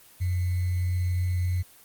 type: tone with sample-and-hold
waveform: sine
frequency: 89.7 Hz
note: F2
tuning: 47 cents sharp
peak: -23 dBFS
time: 0.2-1.63 s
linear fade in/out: 20 ms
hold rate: 2100 Hz
effects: white hiss -53 dBFS RMS until 1.84 s + Opus 24 kbps